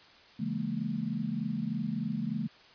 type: chord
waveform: sine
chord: A# half-diminished seventh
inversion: first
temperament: just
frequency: 139.85 / 167.82 / 209.8 / 233.1 Hz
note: C#3 / E3 / G#3 / A#3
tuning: +16 / +31 / +18 / 0 cents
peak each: -39 / -37 / -34 / -35 dBFS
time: 0.39-2.48 s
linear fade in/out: 10 ms
effects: white hiss -56 dBFS RMS until 2.74 s + resampled to 11025 Hz